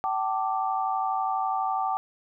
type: chord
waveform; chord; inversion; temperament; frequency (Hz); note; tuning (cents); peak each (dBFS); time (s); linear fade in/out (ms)
sine; G suspended second; none; equal with one note detuned; 767.9 / 880 / 1174.7; G5 / A5 / D6; -36 / 0 / 0; -27 / -30 / -30; 0.04-1.97; 0
effects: none